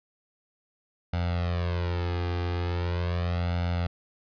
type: tone with flanger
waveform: sawtooth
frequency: 87.31 Hz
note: F2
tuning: in tune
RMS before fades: -28 dBFS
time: 1.13-3.87 s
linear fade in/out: 5 ms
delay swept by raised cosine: 1.4 to 2.5 ms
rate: 0.4 Hz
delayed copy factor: +0.95
effects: resampled to 11025 Hz